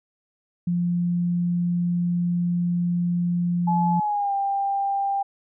sine tone, 174.61 Hz, F3, in tune, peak -20 dBFS, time 0.67-4 s, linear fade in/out 5 ms
sine tone with pitch glide, 855 to 793.1 Hz, A5 to G5, -50 to +20 cents, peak -21 dBFS, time 3.67-5.23 s, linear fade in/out 10 ms, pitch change -130 cents, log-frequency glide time 3.98-4.33 s
effects none

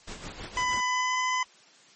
pink noise with tremolo, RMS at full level -38 dBFS, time 0.07-0.81 s, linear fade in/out 10 ms, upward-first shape sine, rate 6.3 Hz, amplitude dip 60%
25% pulse tone with pitch glide, 1000 to 1011.6 Hz, B5 to B5, +21 to +41 cents, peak -21 dBFS, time 0.57-1.43 s, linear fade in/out 2 ms, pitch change +20 cents, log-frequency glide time 0.85-1.18 s
effects white hiss -56 dBFS RMS until 1.95 s + MP3 32 kbps

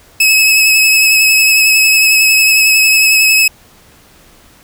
sawtooth tone with vibrato, 2577 Hz, E7, 40 cents flat, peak -3 dBFS, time 0.2-3.48 s, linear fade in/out 5 ms, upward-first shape triangle, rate 11 Hz, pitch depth 26 cents each way, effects pink hiss -44 dBFS RMS until 4.63 s

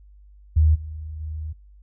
sine tone with level steps, 77.78 Hz, D#2, in tune, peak -13 / -31 / -28 dBFS, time 0.56-1.53 s, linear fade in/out 10 ms, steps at 0.74 / 1.2 s, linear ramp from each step 20 ms, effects noise-tail reverb RT60 0.2 s tail -23 dB re dry + added 50 Hz sine -46 dBFS peak until 1.82 s

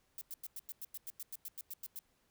violet noise bursts, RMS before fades -44 dBFS, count 15, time 0.18-1.991 s, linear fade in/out 2 ms, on 33 ms, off 94 ms, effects pink hiss -75 dBFS RMS until 2.3 s

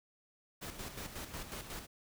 pink noise with tremolo, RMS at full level -43 dBFS, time 0.61-1.87 s, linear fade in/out 20 ms, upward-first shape square, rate 5.5 Hz, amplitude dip 55%, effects none

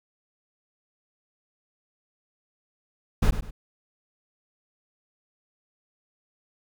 brown noise with echo, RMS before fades -18 dBFS, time 3.22-3.31 s, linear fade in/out 10 ms, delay 100 ms, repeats 2, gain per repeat -10 dB, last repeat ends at 3.51 s, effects none

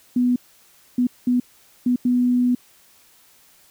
sine tone bursts at uneven times, 246.9 Hz, B3, in tune, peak -15 dBFS, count 5, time 0.16-0.36 / 0.98-1.07 / 1.27-1.4 / 1.86-1.96 / 2.05-2.55 s, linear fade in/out 5 ms, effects white hiss -54 dBFS RMS until 3.7 s

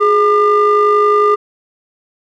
triangle ring-modulated tone, 392.7 Hz, G4, 3 cents sharp, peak -3 dBFS, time 0-1.36 s, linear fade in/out 20 ms, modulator 811 Hz, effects none

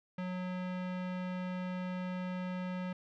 square tone with low-pass filter, 182.6 Hz, F#3, 23 cents flat, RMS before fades -38 dBFS, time 0.18-2.93 s, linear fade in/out 5 ms, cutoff 2500 Hz, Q 1.1, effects none

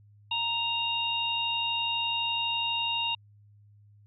harmonic tone, 932 Hz, A#5, 1 cent flat, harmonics 1 / 3 / 4, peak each -33 / -29 / -33 dBFS, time 0.31-3.15 s, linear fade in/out 5 ms, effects added 103 Hz sine -54 dBFS peak until 4.06 s

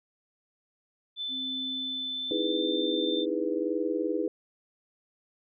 sine tone with pitch glide, 3520 to 3569 Hz, A7 to A7, 0 to +24 cents, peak -31 dBFS, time 1.16-3.26 s, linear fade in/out 50 ms, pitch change +24 cents, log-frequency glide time 2.11-2.63 s
sine tone with tremolo, 260.7 Hz, C4, 6 cents flat, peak -37 dBFS, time 1.28-3.71 s, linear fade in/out 50 ms, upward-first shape sine, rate 0.77 Hz, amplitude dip 70%
sine chord, E major seventh, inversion third, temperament just, 309 / 329.6 / 412 / 494.4 Hz, D#4 / E4 / G#4 / B4, -12 / 0 / -14 / +2 cents, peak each -32 dBFS, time 2.31-4.28 s, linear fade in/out 2 ms
effects none

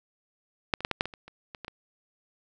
clicks, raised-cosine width 0.3 ms, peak -7 / -23 / -8 / -11 / -7 / -19 / -28 / -30 / -24 / -23 / -22 dBFS, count 11, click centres 0.738 / 0.806 / 0.849 / 0.913 / 1.009 / 1.056 / 1.138 / 1.28 / 1.548 / 1.647 / 1.681 s, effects none

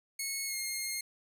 10% pulse tone with pitch glide, 2190 to 2136 Hz, C#7 to C7, -22 to +35 cents, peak -25 dBFS, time 0.19-1.01 s, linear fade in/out 5 ms, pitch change -43 cents, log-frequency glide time 0.46-0.56 s, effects none

